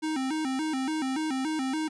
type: tone with vibrato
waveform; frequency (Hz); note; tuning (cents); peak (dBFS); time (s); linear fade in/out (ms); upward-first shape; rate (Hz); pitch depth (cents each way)
square; 286.9; D4; -40; -28; 0.02-1.89; 20; square; 3.5; 150
effects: resampled to 22050 Hz